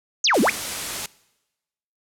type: exponential two-way sweep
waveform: sine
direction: down then up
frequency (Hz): 7040 to 190 to 2764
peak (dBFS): -15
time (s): 0.24-0.5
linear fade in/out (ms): 5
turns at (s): 0.41
type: noise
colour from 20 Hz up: white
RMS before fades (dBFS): -28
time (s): 0.34-1.06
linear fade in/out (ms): 2
effects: noise-tail reverb RT60 1.0 s tail -22 dB re dry + low-pass 11000 Hz 12 dB/octave